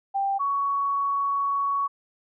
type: tone pair in turn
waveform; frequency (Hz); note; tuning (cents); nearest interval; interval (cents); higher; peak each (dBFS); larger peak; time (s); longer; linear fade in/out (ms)
sine; 788 / 1118.6; G5 / C#6; +9 / +15; tritone; 606; second; -22 / -22; neither; 0.14-0.39 / 0.39-1.88; second; 20
effects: none